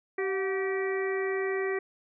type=harmonic tone with a mistuned harmonic; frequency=385.5 Hz; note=G4; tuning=29 cents flat; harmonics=1 / 2 / 3 / 4 / 5 / 6; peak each=-28 / -41 / -41 / -44 / -35 / -42 dBFS; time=0.18-1.79 s; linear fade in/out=5 ms; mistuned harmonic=2; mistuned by=-86 cents; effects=none